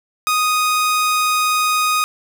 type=tone; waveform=sawtooth; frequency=1244.5 Hz; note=D#6; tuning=in tune; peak=-11 dBFS; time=0.27-2.04 s; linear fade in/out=0 ms; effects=none